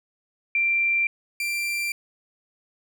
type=tone pair in turn; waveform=sine / 40% pulse; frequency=2361 / 2361 Hz; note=D7 / D7; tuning=+9 / +9 cents; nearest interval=unison; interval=0 cents; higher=neither; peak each=-19 / -24 dBFS; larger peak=first; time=0.55-1.07 / 1.4-1.92 s; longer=neither; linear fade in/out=2 ms; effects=none